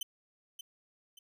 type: tone with echo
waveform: sawtooth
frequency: 3062 Hz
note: G7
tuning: 41 cents flat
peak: -30 dBFS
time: 0.01-0.03 s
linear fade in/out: 5 ms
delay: 580 ms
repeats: 2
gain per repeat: -9 dB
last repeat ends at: 1.19 s
effects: none